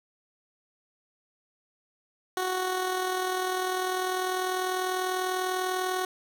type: tone with amplitude modulation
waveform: 15% pulse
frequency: 370 Hz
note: F#4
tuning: in tune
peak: -19 dBFS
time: 2.37-6.05 s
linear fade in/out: 2 ms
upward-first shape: sine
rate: 40.1 Hz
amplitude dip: 40%
effects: none

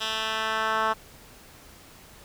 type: tone with band-pass filter sweep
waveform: 10% pulse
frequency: 220 Hz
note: A3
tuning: in tune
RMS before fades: -27 dBFS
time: 0-0.94 s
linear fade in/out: 20 ms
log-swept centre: 3400 to 1200 Hz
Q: 1.5
effects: pink hiss -50 dBFS RMS until 2.24 s

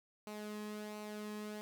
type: tone with flanger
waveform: sawtooth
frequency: 210.9 Hz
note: G#3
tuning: 27 cents sharp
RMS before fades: -45 dBFS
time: 0.27-1.61 s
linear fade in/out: 0 ms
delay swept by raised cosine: 0.58 to 1.42 ms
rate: 1.4 Hz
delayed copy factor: -0.5
effects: none

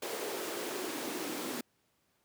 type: noise with high-pass filter sweep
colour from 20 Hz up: pink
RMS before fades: -38 dBFS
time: 0.02-1.61 s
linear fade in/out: 5 ms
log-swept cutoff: 430 to 270 Hz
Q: 3.3
effects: pink hiss -74 dBFS RMS until 2.24 s + high-pass 100 Hz 12 dB/octave

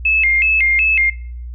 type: tone with vibrato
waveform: sine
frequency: 2349 Hz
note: D7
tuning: in tune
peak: -11 dBFS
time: 0.05-1.1 s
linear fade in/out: 5 ms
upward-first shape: square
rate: 2.7 Hz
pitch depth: 180 cents each way
effects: noise-tail reverb RT60 0.5 s tail -19 dB re dry + added 60 Hz sine -26 dBFS peak until 1.54 s

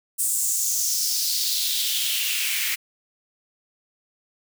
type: noise with high-pass filter sweep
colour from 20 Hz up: white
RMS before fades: -24 dBFS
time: 0.18-2.76 s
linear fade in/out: 20 ms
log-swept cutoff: 8600 to 2100 Hz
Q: 3.2
effects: none

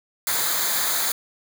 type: noise with comb filter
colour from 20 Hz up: white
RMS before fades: -23 dBFS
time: 0.27-1.12 s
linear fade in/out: 2 ms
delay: 0.36 ms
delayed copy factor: -0.7
effects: none

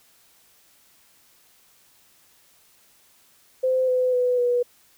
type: tone with pitch steps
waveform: sine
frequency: 516 / 506.3 / 496.7 / 487.3 Hz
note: C5 / B4 / B4 / B4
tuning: -24 / +43 / +10 / -23 cents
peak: -18 dBFS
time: 3.63-4.63 s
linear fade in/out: 10 ms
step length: 250 ms
effects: white hiss -58 dBFS RMS until 4.97 s

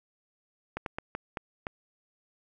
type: slowing click train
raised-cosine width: 0.5 ms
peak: -18 dBFS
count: 6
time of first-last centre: 0.77-1.668 s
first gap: 92 ms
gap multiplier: 1.34
effects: none

